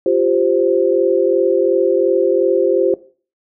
sine chord, F suspended second, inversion none, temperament equal, 349.2 / 392 / 523.3 Hz, F4 / G4 / C5, 0 / 0 / 0 cents, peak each -16 dBFS, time 0.06-2.94 s, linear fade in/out 2 ms, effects noise-tail reverb RT60 0.4 s tail -17 dB re dry

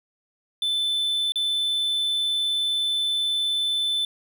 triangle tone with dropouts, 3521 Hz, A7, in tune, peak -20 dBFS, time 0.62-4.05 s, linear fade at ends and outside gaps 2 ms, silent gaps 1.321-1.357 s, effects none

